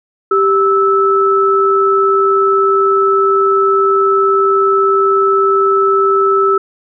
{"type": "tone pair together", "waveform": "sine", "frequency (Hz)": [392, 1310.2], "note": ["G4", "E6"], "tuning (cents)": [0, -11], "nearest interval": "octave + major sixth", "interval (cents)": 2089, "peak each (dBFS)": -11, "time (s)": [0.31, 6.58], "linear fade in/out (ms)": 5, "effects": []}